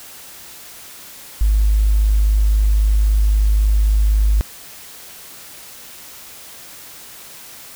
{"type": "tone", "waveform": "triangle", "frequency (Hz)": 51.91, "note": "G#1", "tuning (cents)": 0, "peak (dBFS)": -7, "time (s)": [1.41, 4.41], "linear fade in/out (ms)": 0, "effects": ["tanh soft clip ceiling -9 dBFS", "white hiss -38 dBFS RMS until 7.75 s"]}